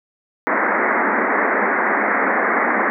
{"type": "band-pass noise", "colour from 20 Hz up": "white", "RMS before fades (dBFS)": -18, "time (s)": [0.47, 2.9], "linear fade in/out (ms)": 0, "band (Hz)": [200, 2100], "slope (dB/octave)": 96, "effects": []}